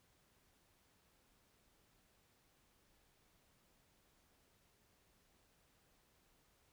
silence, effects pink hiss -74 dBFS RMS until 6.72 s

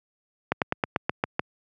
slowing click train, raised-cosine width 0.5 ms, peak -7 dBFS, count 8, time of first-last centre 0.52-1.394 s, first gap 98 ms, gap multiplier 1.08, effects high-pass 100 Hz 12 dB/octave

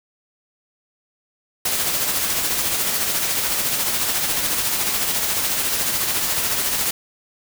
white noise with tremolo, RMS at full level -20 dBFS, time 1.65-6.91 s, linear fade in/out 5 ms, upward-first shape sine, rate 14 Hz, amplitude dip 35%, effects none

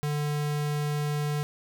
square tone, 147.9 Hz, D3, 13 cents sharp, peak -27 dBFS, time 0.03-1.43 s, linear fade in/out 0 ms, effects none

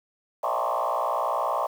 sine tone with frequency modulation, 853 Hz, G#5, 46 cents sharp, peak -22 dBFS, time 0.43-1.67 s, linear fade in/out 10 ms, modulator 59.7 Hz, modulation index 4.9, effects tanh soft clip ceiling -19 dBFS + 8-bit

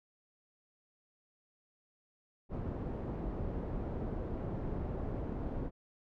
pink low-pass noise, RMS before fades -38 dBFS, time 2.49-5.71 s, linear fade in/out 50 ms, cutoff 560 Hz, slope 12 dB/octave, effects none

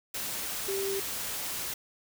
sine tone in noise, 392 Hz, G4, in tune, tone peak -30 dBFS, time 0.68-1 s, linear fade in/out 5 ms, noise white, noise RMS -35 dBFS, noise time 0.14-1.74 s, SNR +2 dB, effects none

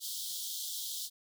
pink high-pass noise, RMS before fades -39 dBFS, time 0-1.1 s, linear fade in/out 50 ms, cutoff 3200 Hz, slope 96 dB/octave, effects none

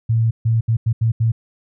sine tone bursts at uneven times, 113.6 Hz, A#2, 44 cents flat, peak -13 dBFS, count 6, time 0.09-0.31 / 0.45-0.61 / 0.68-0.77 / 0.86-0.93 / 1.01-1.12 / 1.2-1.32 s, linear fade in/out 10 ms, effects none

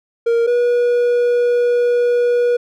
triangle tone pair in turn, 466.2 / 483.4 Hz, A#4 / B4, 0 / -37 cents, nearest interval minor second, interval 63 cents, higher second, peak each -10 dBFS, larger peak neither, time 0.26-0.47 / 0.47-2.57 s, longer second, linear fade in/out 10 ms, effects none

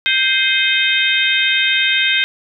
harmonic tone with a mistuned harmonic, 524 Hz, C5, 2 cents sharp, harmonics 3 / 4 / 5 / 6 / 7, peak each -19 / -19 / -19 / -19 / -19 dBFS, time 0.06-2.24 s, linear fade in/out 0 ms, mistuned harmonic 5, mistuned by -54 cents, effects none

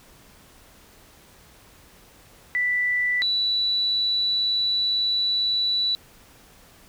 sine tone pair in turn, 1975.5 / 3951 Hz, B6 / B7, 0 / 0 cents, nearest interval octave, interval 1200 cents, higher second, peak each -20 dBFS, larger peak neither, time 2.55-3.22 / 3.22-5.95 s, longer second, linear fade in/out 0 ms, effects pink hiss -52 dBFS RMS until 6.88 s

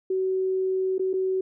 sine tone with dropouts, 376.9 Hz, F#4, 32 cents sharp, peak -22 dBFS, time 0.1-1.41 s, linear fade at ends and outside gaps 5 ms, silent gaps 0.982-0.994 / 1.132-1.137 s, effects none

